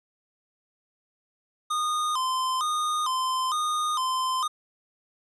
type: tone with vibrato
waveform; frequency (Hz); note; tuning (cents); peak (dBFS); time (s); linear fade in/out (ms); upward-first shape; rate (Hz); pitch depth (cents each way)
square; 1127; C#6; +28; -25; 1.7-4.48; 10; square; 1.1; 150
effects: resampled to 24000 Hz